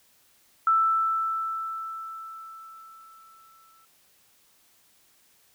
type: tone with exponential decay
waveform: sine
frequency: 1324 Hz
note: E6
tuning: 7 cents sharp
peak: -17 dBFS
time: 0.67-3.85 s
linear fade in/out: 2 ms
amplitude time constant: 690 ms
effects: white hiss -62 dBFS RMS until 5.54 s